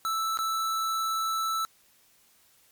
square tone with dropouts, 1318.5 Hz, E6, in tune, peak -27 dBFS, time 0.05-1.65 s, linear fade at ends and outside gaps 0 ms, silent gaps 0.373-0.389 s, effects white hiss -62 dBFS RMS until 2.71 s + MP3 96 kbps

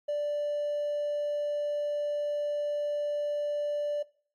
triangle tone with hard clipping, 587 Hz, D5, 1 cent flat, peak -28 dBFS, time 0.08-4.03 s, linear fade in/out 10 ms, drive 4 dB, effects noise-tail reverb RT60 0.5 s tail -21 dB re dry + AAC 64 kbps

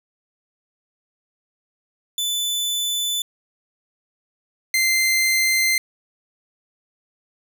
sawtooth tone pair in turn, 3500 / 2081 Hz, A7 / C7, -10 / -10 cents, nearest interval major sixth, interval 900 cents, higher first, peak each -18 / -13 dBFS, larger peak second, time 2.18-3.22 / 4.74-5.78 s, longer neither, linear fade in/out 2 ms, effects none

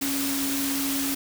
sine tone in noise, 275.6 Hz, C#4, 10 cents flat, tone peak -27 dBFS, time 0.01-1.15 s, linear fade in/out 10 ms, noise white, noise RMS -29 dBFS, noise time 0.01-1.15 s, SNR -1 dB, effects none

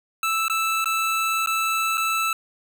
25% pulse tone with dropouts, 1318.5 Hz, E6, in tune, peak -17 dBFS, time 0.23-2.33 s, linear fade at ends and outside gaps 2 ms, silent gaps 0.482-0.498 / 0.844-0.857 / 1.461-1.472 / 1.973-1.978 s, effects none

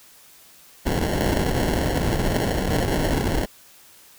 pink noise with sample-and-hold, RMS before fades -22 dBFS, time 0.85-3.46 s, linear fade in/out 20 ms, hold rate 1225 Hz, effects white hiss -50 dBFS RMS until 4.18 s

